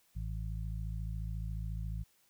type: harmonic tone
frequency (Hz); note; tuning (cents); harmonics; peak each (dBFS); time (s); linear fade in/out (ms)
54.2; A1; -25; 1 / 2 / 3; -37 / -41 / -45; 0.15-2.04; 20
effects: white hiss -70 dBFS RMS until 2.29 s